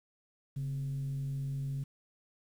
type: tone with frequency modulation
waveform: sine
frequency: 138.2 Hz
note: C#3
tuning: 5 cents flat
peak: -32 dBFS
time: 0.56-1.84 s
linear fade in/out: 10 ms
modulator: 114 Hz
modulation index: 0.24
effects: tanh soft clip ceiling -29 dBFS + 10-bit